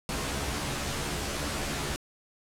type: noise with comb filter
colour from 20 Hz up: pink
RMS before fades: -32 dBFS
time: 0.09-1.96 s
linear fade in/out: 0 ms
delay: 14 ms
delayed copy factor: +1
effects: low-pass 10000 Hz 12 dB/octave